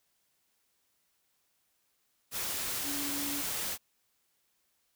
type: tone in noise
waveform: sine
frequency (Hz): 285.6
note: D4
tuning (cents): -48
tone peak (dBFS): -38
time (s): 2.83-3.44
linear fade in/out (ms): 50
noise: white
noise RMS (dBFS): -35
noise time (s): 2.31-3.78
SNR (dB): -6
effects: white hiss -75 dBFS RMS until 4.95 s